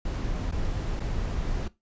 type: noise with dropouts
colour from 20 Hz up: brown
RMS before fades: -29 dBFS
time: 0.05-1.68 s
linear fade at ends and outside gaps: 5 ms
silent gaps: 0.513-0.521 / 0.997-1.002 s
effects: noise-tail reverb RT60 0.2 s tail -18 dB re dry + resampled to 16000 Hz